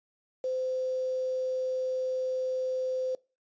sine tone with quantisation, 515 Hz, C5, 28 cents flat, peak -28 dBFS, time 0.44-3.15 s, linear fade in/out 2 ms, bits 8, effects noise-tail reverb RT60 0.3 s tail -23 dB re dry + resampled to 16000 Hz

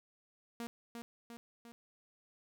sawtooth tone with echo, 234.5 Hz, A#3, 11 cents sharp, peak -36 dBFS, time 0.6-0.67 s, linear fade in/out 0 ms, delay 350 ms, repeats 3, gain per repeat -4 dB, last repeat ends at 1.72 s, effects none

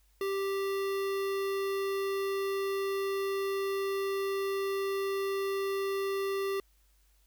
square tone with notch filter, 392 Hz, G4, in tune, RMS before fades -32 dBFS, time 0.21-6.6 s, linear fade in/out 2 ms, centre 7300 Hz, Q 1.4, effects added 50 Hz sine -64 dBFS peak until 7.26 s + white hiss -71 dBFS RMS until 7.26 s

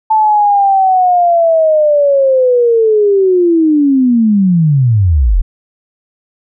sine linear sweep, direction down, 880 to 34.92 Hz, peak -6 dBFS, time 0.1-5.42 s, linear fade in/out 10 ms, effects none

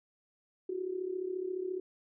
sine tone with amplitude modulation, 369.9 Hz, F#4, in tune, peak -30 dBFS, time 0.69-1.8 s, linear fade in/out 5 ms, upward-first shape sine, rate 34.4 Hz, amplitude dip 75%, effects none

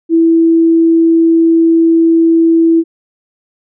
sine tone, 329.6 Hz, E4, in tune, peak -5 dBFS, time 0.09-2.84 s, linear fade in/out 50 ms, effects none

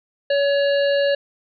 harmonic tone with a mistuned harmonic, 564 Hz, C#5, 30 cents sharp, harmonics 1 / 3 / 5 / 7 / 8, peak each -16 / -26 / -30 / -33 / -34 dBFS, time 0.3-1.15 s, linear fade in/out 5 ms, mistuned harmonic 8, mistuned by -55 cents, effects none

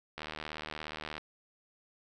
click train, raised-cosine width 0.3 ms, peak -23 dBFS, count 78, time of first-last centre 0.18-1.18 s, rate 77 Hz, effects none

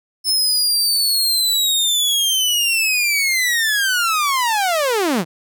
sawtooth linear sweep, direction down, 5260 to 145.4 Hz, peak -12 dBFS, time 0.24-5.25 s, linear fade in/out 50 ms, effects none

